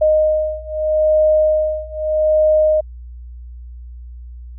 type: beating tone pair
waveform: sine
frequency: 618 / 618.8 Hz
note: D#5 / D#5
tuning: -12 / -10 cents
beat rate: 0.8 Hz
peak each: -16 / -15 dBFS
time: 0.01-2.81 s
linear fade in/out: 10 ms
effects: added 60 Hz sine -31 dBFS peak until 4.58 s